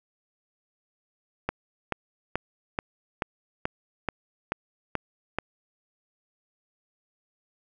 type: click train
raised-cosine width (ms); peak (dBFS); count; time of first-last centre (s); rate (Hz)
0.5; -11; 10; 1.49-5.386; 2.31
effects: none